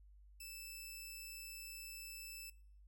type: tone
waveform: 10% pulse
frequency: 2637 Hz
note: E7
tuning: in tune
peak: -40 dBFS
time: 0.4-2.5 s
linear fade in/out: 5 ms
effects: noise-tail reverb RT60 0.6 s tail -21 dB re dry + added 50 Hz sine -59 dBFS peak until 2.87 s